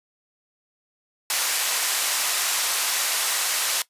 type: band-pass noise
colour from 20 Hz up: white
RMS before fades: -24 dBFS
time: 1.3-3.82 s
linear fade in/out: 2 ms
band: 740 to 11000 Hz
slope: 12 dB/octave
effects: noise-tail reverb RT60 0.1 s tail -18 dB re dry + resampled to 32000 Hz